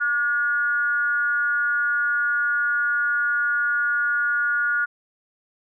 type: tone with frequency modulation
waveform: sine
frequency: 1437 Hz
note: F6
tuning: 49 cents sharp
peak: -19 dBFS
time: 0-4.86 s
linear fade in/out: 20 ms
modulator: 272 Hz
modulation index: 0.41
effects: none